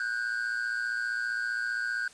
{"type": "tone pair together", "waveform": "triangle", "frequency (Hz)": [1473.8, 1589], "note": ["F#6", "G6"], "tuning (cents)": [-7, 23], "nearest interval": "minor second", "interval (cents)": 130, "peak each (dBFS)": [-30, -30], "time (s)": [0, 2.08], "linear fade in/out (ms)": 2, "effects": ["white hiss -54 dBFS RMS until 2.13 s", "resampled to 22050 Hz"]}